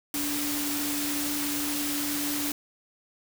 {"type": "tone in noise", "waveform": "sine", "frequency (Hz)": 291.1, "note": "D4", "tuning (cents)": -15, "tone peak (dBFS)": -31, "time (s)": [0.14, 2.52], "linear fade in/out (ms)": 2, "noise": "white", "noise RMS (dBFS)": -31, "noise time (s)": [0.14, 2.52], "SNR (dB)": -3, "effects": []}